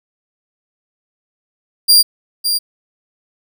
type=tone with echo; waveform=sawtooth; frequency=4773 Hz; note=D8; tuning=27 cents sharp; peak=-3 dBFS; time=1.88-2.03 s; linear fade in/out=20 ms; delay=560 ms; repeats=1; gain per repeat=-8 dB; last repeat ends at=2.59 s; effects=none